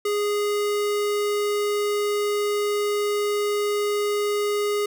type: tone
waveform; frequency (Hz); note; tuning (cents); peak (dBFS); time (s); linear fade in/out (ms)
square; 413.2; G#4; -9; -22; 0.05-4.86; 5
effects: none